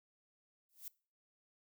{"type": "noise with exponential growth", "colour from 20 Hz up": "violet", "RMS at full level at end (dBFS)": -43, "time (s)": [0.69, 0.88], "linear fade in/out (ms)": 2, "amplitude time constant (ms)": 41, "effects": ["noise-tail reverb RT60 0.4 s tail -23 dB re dry"]}